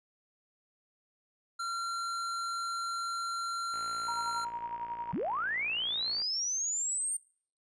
square tone, 1371 Hz, F6, 32 cents flat, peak -34 dBFS, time 1.59-4.45 s, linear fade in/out 10 ms
click train, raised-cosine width 0.5 ms, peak -34 dBFS, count 144, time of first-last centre 3.74-6.218 s, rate 57.7 Hz
sine tone with tremolo, 946 Hz, A#5, 25 cents sharp, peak -32 dBFS, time 4.08-5.12 s, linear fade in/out 2 ms, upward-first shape sine, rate 11 Hz, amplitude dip 60%
sine linear sweep, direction up, 122.7 to 8870 Hz, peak -30 dBFS, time 5.13-7.17 s, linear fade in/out 5 ms
effects noise-tail reverb RT60 0.5 s tail -24 dB re dry + resampled to 22050 Hz

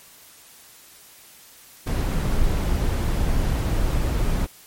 brown noise with ADSR envelope, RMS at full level -19 dBFS, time 1.86-4.47 s, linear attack 17 ms, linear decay 4 ms, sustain -2 dB, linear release 25 ms, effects white hiss -48 dBFS RMS until 4.66 s + MP3 64 kbps

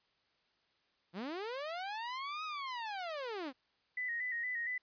sawtooth linear two-way sweep, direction up then down, 161.2 to 1277 to 242.6 Hz, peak -35 dBFS, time 1.13-3.53 s, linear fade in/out 50 ms, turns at 2.44 s
sine tone with vibrato, 1934 Hz, B6, 37 cents flat, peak -35 dBFS, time 3.97-4.78 s, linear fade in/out 5 ms, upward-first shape square, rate 4.3 Hz, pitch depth 56 cents each way
effects white hiss -75 dBFS RMS until 4.82 s + resampled to 11025 Hz

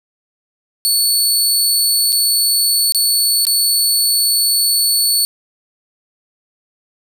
20% pulse tone with dropouts, 4439 Hz, C#8, 2 cents sharp, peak -6 dBFS, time 0.85-5.25 s, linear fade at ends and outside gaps 0 ms, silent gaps 2.122-2.127 / 2.922-2.947 / 3.452-3.468 s, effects none

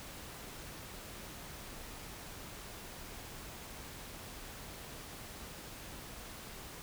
silence, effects pink hiss -48 dBFS RMS until 6.82 s

